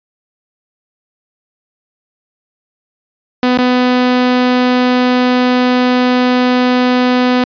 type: tone with dropouts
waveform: sawtooth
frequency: 250 Hz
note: B3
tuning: 21 cents sharp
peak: -5 dBFS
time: 3.43-7.44 s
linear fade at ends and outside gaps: 1 ms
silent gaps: 3.576-3.587 s
effects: resampled to 11025 Hz